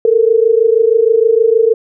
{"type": "tone pair together", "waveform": "sine", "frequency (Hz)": [439.8, 466.2], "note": ["A4", "A#4"], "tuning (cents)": [-1, 0], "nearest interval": "minor second", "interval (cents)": 101, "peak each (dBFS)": -10, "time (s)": [0.05, 1.74], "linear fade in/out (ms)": 2, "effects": []}